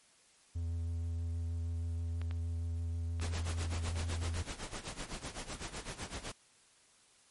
triangle tone with vibrato, 83.8 Hz, E2, 29 cents sharp, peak -32 dBFS, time 0.55-4.43 s, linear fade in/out 10 ms, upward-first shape triangle, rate 6.3 Hz, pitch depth 18 cents each way
clicks, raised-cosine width 0.3 ms, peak -31 dBFS, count 6, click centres 2.216 / 2.311 / 3.198 / 3.338 / 3.958 / 4.342 s
pink noise with tremolo, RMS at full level -40 dBFS, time 3.21-6.32 s, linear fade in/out 5 ms, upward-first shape sine, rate 7.9 Hz, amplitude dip 80%
effects white hiss -65 dBFS RMS until 7.3 s + MP3 48 kbps

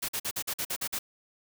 white noise bursts, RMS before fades -32 dBFS, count 9, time 0.02-0.99 s, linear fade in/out 10 ms, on 66 ms, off 47 ms, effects none

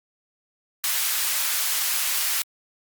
white high-pass noise, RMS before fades -24 dBFS, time 0.84-2.42 s, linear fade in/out 0 ms, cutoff 1100 Hz, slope 12 dB/octave, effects Opus 48 kbps

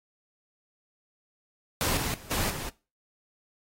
pink noise with level steps, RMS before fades -26 / -31 / -48 / -29 / -37 dBFS, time 1.81-2.69 s, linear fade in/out 0 ms, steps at 1.97 / 2.14 / 2.31 / 2.5 s, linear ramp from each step 2 ms, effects noise-tail reverb RT60 0.3 s tail -20 dB re dry + AAC 48 kbps

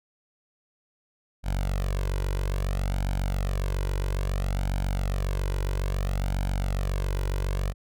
sawtooth tone with flanger, 47.3 Hz, F#1, 39 cents sharp, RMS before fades -27 dBFS, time 1.43-7.74 s, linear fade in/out 50 ms, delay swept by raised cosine 1.3 to 2.04 ms, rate 0.6 Hz, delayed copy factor +0.85, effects none

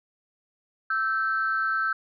sine tone pair together, 1324 / 1553.1 Hz, E6 / G6, +7 / -17 cents, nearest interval minor third, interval 276 cents, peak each -25 dBFS, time 0.9-1.93 s, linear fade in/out 5 ms, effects tanh soft clip ceiling -16 dBFS

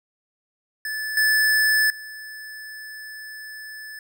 square tone with level steps, 1738 Hz, A6, 22 cents flat, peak -27 / -17 / -36 dBFS, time 0.85-3.99 s, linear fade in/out 2 ms, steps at 1.17 / 1.9 s, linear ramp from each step 2 ms, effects none

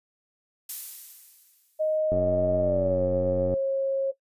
violet noise with exponential decay, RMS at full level -30 dBFS, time 0.69-1.98 s, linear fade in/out 5 ms, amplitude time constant 280 ms
sine tone with pitch glide, 622.3 to 541.7 Hz, D#5 to C#5, 0 to -40 cents, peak -22 dBFS, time 1.79-4.12 s, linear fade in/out 20 ms, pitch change -240 cents, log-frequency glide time 2.59-3.03 s
click train, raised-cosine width 2 ms, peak -17 dBFS, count 131, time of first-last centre 2.12-3.539 s, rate 91.6 Hz
effects noise-tail reverb RT60 0.1 s tail -18 dB re dry + resampled to 32000 Hz

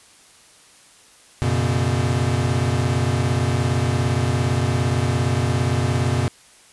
square tone cluster, 91.6 / 120.7 / 138.1 / 242.1 Hz, F#2 / B2 / C#3 / B3, -17 / -39 / -6 / -34 cents, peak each -24 / -22 / -25 / -29 dBFS, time 1.42-6.28 s, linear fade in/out 0 ms, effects white hiss -50 dBFS RMS until 6.72 s + resampled to 24000 Hz

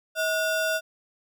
square ring-modulated tone, 1046.5 Hz, C6, in tune, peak -21 dBFS, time 0.15-0.81 s, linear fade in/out 50 ms, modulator 407 Hz, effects none

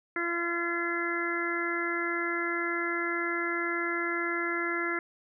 harmonic tone, 341.9 Hz, F4, 37 cents flat, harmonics 1 / 2 / 3 / 4 / 5 / 6, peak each -33 / -42 / -42 / -34 / -34 / -34 dBFS, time 0.16-4.99 s, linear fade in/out 2 ms, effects none

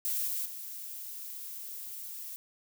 violet noise with level steps, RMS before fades -32 / -34 / -42 dBFS, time 0.05-2.36 s, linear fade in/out 0 ms, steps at 0.27 / 0.45 s, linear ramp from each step 10 ms, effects none

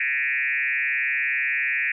sine tone with frequency modulation, 2105 Hz, C7, 10 cents sharp, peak -21 dBFS, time 0-1.92 s, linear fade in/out 5 ms, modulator 137 Hz, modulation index 3, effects none

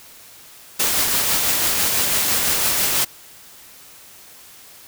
white noise with tremolo, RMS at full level -18 dBFS, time 0.79-3.05 s, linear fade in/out 10 ms, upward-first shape sine, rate 6 Hz, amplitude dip 25%, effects white hiss -44 dBFS RMS until 4.87 s

